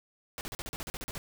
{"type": "noise bursts", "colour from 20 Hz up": "pink", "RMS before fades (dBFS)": -39, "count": 12, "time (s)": [0.38, 1.18], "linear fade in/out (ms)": 0, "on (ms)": 30, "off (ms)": 40, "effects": []}